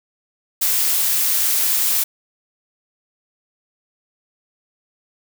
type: noise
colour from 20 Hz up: blue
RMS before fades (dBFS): -18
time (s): 0.61-2.04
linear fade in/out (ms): 10
effects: none